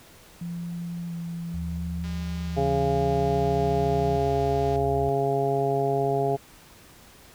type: tone with vibrato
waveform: sine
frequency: 170.4 Hz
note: F3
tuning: 42 cents flat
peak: -30 dBFS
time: 0.41-4.17 s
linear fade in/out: 5 ms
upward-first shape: square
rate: 0.73 Hz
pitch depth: 13 cents each way
type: tone with pitch glide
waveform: sine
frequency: 77.78 to 76.36 Hz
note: D#2 to D#2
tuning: 0 to -32 cents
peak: -31 dBFS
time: 1.54-5.09 s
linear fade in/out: 0 ms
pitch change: -32 cents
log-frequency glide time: 2.05-4.87 s
type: click train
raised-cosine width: 0.2 ms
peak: -28 dBFS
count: 553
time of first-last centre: 2.04-4.759 s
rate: 203 Hz
type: harmonic tone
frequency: 137.6 Hz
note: C#3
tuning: 12 cents flat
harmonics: 1 / 2 / 3 / 4 / 5 / 6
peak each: -29 / -34 / -25 / -36 / -26 / -34 dBFS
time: 2.56-6.37 s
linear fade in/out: 20 ms
effects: pink hiss -51 dBFS RMS until 7.34 s